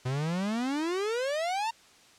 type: exponential sweep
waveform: 45% pulse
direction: up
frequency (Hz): 123.47 to 932.3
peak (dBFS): -28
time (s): 0.05-1.71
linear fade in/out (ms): 10
effects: white hiss -57 dBFS RMS until 2.18 s + low-pass 7000 Hz 12 dB/octave